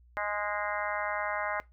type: harmonic tone with a mistuned harmonic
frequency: 207.7 Hz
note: G#3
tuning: in tune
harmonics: 3 / 4 / 5 / 6 / 7 / 8 / 9 / 10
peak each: -36 / -37 / -38 / -39 / -39 / -40 / -41 / -41 dBFS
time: 0.17-1.6 s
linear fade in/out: 0 ms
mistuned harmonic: 8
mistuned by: -31 cents
effects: noise-tail reverb RT60 0.2 s tail -20 dB re dry + added 60 Hz sine -56 dBFS peak until 1.72 s